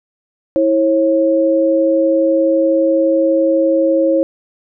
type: tone pair together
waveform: sine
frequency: 325.7 / 542.4 Hz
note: E4 / C#5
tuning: -21 / -38 cents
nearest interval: major sixth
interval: 883 cents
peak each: -14 / -12 dBFS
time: 0.56-4.23 s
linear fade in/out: 0 ms
effects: none